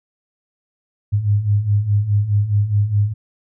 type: beating tone pair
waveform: sine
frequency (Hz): 100 / 104.8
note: G2 / G#2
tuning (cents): +35 / +16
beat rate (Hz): 4.8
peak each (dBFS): -20 / -15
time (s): 1.12-3.14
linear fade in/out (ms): 20
effects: none